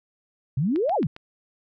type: exponential two-way sweep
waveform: sine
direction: up then down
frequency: 121.2 to 872 to 121.2 Hz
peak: -20 dBFS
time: 0.57-1.07 s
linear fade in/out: 5 ms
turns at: 0.95 s
type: click train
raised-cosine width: 0.3 ms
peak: -23 dBFS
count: 4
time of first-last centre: 0.76-1.164 s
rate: 7.42 Hz
effects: none